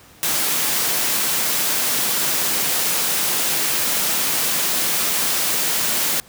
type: high-pass noise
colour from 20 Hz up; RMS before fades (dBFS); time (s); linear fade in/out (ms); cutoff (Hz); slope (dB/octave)
white; -20; 0.23-6.2; 0; 120; 96
effects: pink hiss -47 dBFS RMS until 6.28 s + high-pass 60 Hz 12 dB/octave